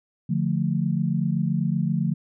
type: chord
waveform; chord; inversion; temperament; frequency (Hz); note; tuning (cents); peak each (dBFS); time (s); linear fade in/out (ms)
sine; D minor; none; equal; 146.83 / 174.61 / 220; D3 / F3 / A3; 0 / 0 / 0; -25 / -24 / -27; 0.29-2.14; 10
effects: none